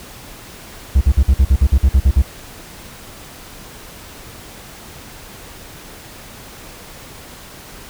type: tone bursts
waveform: triangle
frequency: 66.5 Hz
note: C2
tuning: 29 cents sharp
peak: -5 dBFS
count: 12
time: 0.95-2.222 s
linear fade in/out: 10 ms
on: 62 ms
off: 48 ms
effects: pink hiss -37 dBFS RMS until 7.89 s